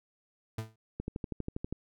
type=tone with exponential decay; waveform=40% pulse; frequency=110.4 Hz; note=A2; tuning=6 cents sharp; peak=-31 dBFS; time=0.58-0.76 s; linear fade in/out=5 ms; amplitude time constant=37 ms
type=click train; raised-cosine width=3 ms; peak=-22 dBFS; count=10; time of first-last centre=1-1.726 s; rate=12.4 Hz
effects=none